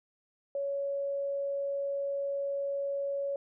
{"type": "tone", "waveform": "sine", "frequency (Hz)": 559, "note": "C#5", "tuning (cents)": 14, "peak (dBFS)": -30, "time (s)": [0.55, 3.36], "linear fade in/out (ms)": 2, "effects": []}